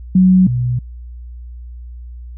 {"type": "tone pair in turn", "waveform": "sine", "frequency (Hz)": [185.5, 123.48], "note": ["F#3", "B2"], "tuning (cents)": [5, 0], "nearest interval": "perfect fifth", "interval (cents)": 705, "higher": "first", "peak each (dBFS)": [-6, -14], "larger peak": "first", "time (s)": [[0.15, 0.47], [0.47, 0.79]], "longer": "neither", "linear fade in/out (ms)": 5, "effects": ["added 60 Hz sine -29 dBFS peak until 2.37 s"]}